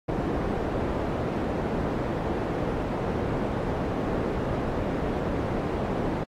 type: low-pass noise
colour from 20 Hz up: white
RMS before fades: -28 dBFS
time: 0.08-6.24 s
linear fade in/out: 10 ms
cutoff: 510 Hz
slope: 12 dB/octave
effects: AAC 48 kbps